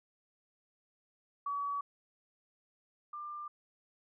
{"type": "tone pair in turn", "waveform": "sine", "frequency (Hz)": [1137, 1192.5], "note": ["C#6", "D6"], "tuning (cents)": [44, 26], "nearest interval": "minor second", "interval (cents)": 82, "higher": "second", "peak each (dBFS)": [-33, -40], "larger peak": "first", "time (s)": [[1.46, 1.81], [3.13, 3.48]], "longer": "neither", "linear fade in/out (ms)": 5, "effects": []}